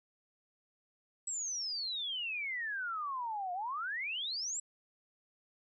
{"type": "exponential two-way sweep", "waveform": "sine", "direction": "down then up", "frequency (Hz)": [7902, 700, 7902], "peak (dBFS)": -35, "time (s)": [1.27, 4.6], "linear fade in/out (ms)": 5, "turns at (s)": 3.53, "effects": []}